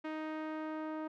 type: tone with low-pass filter sweep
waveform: sawtooth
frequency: 311.9 Hz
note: D#4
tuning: 4 cents sharp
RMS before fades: -40 dBFS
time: 0.04-1.08 s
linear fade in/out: 10 ms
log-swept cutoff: 2200 to 1200 Hz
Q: 1.1
effects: none